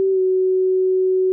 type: tone with pitch glide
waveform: sine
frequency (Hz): 384.2 to 373.7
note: G4 to F#4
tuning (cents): -35 to +17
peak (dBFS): -14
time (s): 0-1.32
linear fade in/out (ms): 0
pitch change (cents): -48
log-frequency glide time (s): 0.11-0.2
effects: none

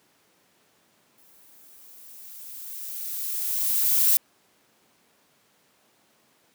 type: noise with exponential growth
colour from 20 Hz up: violet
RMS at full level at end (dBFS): -18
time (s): 1.18-4.17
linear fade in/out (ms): 0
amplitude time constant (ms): 650
effects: pink hiss -63 dBFS RMS until 6.54 s + high-pass 200 Hz 12 dB/octave

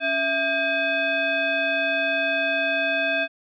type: tone with frequency modulation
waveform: sine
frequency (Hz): 1600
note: G6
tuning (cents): +35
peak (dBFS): -20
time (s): 0-3.28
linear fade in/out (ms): 50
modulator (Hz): 939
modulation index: 1.4
effects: none

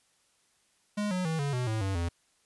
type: tone with pitch steps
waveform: square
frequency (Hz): 207.7 / 182.91 / 161.09 / 141.86 / 124.93 / 110.03 / 96.9 / 85.33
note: G#3 / F#3 / E3 / C#3 / B2 / A2 / G2 / F2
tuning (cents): 0 / -20 / -40 / +40 / +20 / 0 / -20 / -40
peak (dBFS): -29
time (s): 0.97-2.09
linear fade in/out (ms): 10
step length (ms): 140
effects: white hiss -69 dBFS RMS until 2.45 s + resampled to 24000 Hz

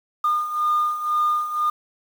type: beating tone pair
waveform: sine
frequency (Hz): 1214 / 1216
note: D#6 / D#6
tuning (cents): -43 / -40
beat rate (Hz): 2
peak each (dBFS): -24 / -19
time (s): 0.24-1.7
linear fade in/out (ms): 5
effects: tanh soft clip ceiling -14 dBFS + 7-bit

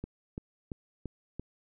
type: click train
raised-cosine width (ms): 3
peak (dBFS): -24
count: 5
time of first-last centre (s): 0.04-1.396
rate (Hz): 2.95
effects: none

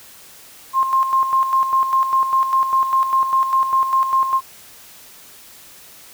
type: tone with tremolo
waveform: sine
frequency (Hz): 1061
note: C6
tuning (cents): +24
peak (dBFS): -12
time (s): 0.73-4.41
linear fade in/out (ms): 50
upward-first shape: square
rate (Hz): 5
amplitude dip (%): 55
effects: white hiss -43 dBFS RMS until 6.13 s

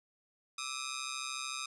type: ring-modulated tone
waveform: 10% pulse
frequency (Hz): 1244.5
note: D#6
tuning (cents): 0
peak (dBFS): -26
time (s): 0.58-1.66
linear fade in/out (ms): 5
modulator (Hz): 66.7
effects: resampled to 24000 Hz

